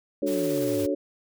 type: exponential sweep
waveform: sine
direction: down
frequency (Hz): 220 to 98.1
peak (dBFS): -35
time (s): 0.22-0.86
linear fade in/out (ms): 0
type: chord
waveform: sine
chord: D major seventh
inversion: none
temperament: equal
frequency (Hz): 293.7 / 370 / 440 / 554.4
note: D4 / F#4 / A4 / C#5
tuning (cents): 0 / 0 / 0 / 0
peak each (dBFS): -27 / -30 / -31 / -28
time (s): 0.22-0.95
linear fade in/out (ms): 10
type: noise with tremolo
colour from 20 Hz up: white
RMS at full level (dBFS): -38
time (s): 0.26-0.87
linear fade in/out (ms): 20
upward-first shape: triangle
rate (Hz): 17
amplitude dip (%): 25
effects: none